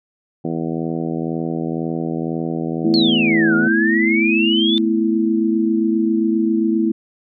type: harmonic tone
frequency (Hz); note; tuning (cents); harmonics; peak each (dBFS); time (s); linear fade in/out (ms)
82; E2; -9; 2 / 3 / 4 / 5 / 6 / 7 / 8 / 9; -25 / -25 / -25 / -30 / -32 / -36 / -36 / -35; 0.44-3.68; 10
type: chord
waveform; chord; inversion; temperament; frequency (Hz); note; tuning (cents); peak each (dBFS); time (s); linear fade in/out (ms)
sine; A suspended second; none; just; 220 / 247.5 / 330; A3 / B3 / E4; 0 / +4 / +2; -18 / -23 / -17; 2.84-6.92; 10
type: exponential two-way sweep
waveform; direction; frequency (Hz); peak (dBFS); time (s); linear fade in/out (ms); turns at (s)
sine; down then up; 4435 to 1396.9 to 3576; -17; 2.94-4.78; 0; 3.55
effects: none